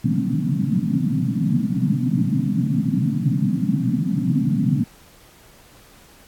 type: band-pass noise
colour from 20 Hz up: pink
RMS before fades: -20 dBFS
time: 0.04-4.84 s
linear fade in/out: 10 ms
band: 120 to 280 Hz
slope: 96 dB/octave
effects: pink hiss -50 dBFS RMS until 6.27 s + AAC 64 kbps